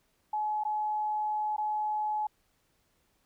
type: tone with dropouts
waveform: sine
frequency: 850 Hz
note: G#5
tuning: 40 cents sharp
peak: -28 dBFS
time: 0.33-2.27 s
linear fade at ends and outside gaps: 5 ms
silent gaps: 0.637-0.65 / 1.565-1.58 s
effects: pink hiss -72 dBFS RMS until 3.25 s